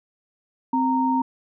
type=tone pair together; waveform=sine; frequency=260 / 926.5 Hz; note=C4 / A#5; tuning=-11 / -11 cents; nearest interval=octave + minor seventh; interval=2200 cents; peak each=-21 dBFS; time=0.73-1.22 s; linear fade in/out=5 ms; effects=none